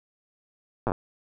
slowing click train, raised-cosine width 1 ms, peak -12 dBFS, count 6, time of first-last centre 0.87-0.919 s, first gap 8 ms, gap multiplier 1.1, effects none

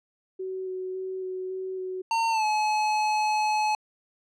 sine tone with vibrato, 374.2 Hz, F#4, 20 cents sharp, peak -30 dBFS, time 0.39-2.02 s, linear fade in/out 10 ms, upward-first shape square, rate 1.8 Hz, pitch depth 10 cents each way
square tone with pitch glide, 910 to 854 Hz, A#5 to G#5, -42 to +48 cents, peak -23 dBFS, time 2.11-3.75 s, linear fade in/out 2 ms, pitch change -110 cents, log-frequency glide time 2.3-2.45 s
effects low-pass 6000 Hz 12 dB/octave

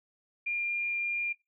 sine tone, 2401 Hz, D7, 38 cents sharp, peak -29 dBFS, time 0.46-1.33 s, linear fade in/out 10 ms, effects noise-tail reverb RT60 0.2 s tail -18 dB re dry

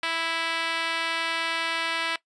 5% pulse tone with band-pass filter, 329.6 Hz, E4, in tune, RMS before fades -28 dBFS, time 0.03-2.16 s, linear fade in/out 2 ms, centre 2000 Hz, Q 0.52, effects noise-tail reverb RT60 0.1 s tail -19 dB re dry + resampled to 22050 Hz

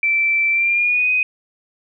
sine tone with pitch glide, 2334 to 2502 Hz, D7 to D#7, -11 to +9 cents, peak -14 dBFS, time 0.03-1.23 s, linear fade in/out 2 ms, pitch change +120 cents, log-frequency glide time 0.51-1.1 s, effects none

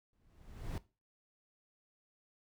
brown noise with exponential growth, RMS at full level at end -36 dBFS, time 0.13-0.78 s, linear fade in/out 2 ms, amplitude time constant 140 ms, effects noise-tail reverb RT60 0.3 s tail -18 dB re dry

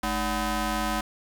15% pulse ring-modulated tone, 263.7 Hz, C4, 14 cents sharp, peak -16 dBFS, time 0.03-1.01 s, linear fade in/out 5 ms, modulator 479 Hz, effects none

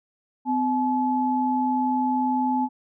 sine tone pair together, 255.1 / 858.1 Hz, C4 / A5, -44 / -44 cents, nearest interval octave + major sixth, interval 2100 cents, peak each -23 dBFS, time 0.45-2.69 s, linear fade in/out 50 ms, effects none

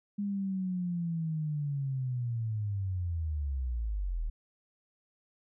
sine linear sweep, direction down, 205 to 36.73 Hz, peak -30 dBFS, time 0.18-4.3 s, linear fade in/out 10 ms, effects none

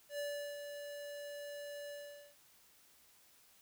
square tone with ADSR envelope, 579 Hz, D5, 25 cents flat, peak -38 dBFS, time 0.09-2.36 s, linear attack 98 ms, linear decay 380 ms, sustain -7 dB, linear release 460 ms, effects white hiss -66 dBFS RMS until 3.61 s

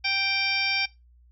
harmonic tone with a mistuned harmonic, 784 Hz, G5, in tune, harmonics 1 / 2 / 3 / 4 / 5 / 6 / 7, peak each -35 / -36 / -26 / -34 / -37 / -31 / -33 dBFS, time 0.04-0.86 s, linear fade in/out 10 ms, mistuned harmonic 5, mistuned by -110 cents, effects noise-tail reverb RT60 0.2 s tail -19 dB re dry + added 60 Hz sine -53 dBFS peak until 1.31 s

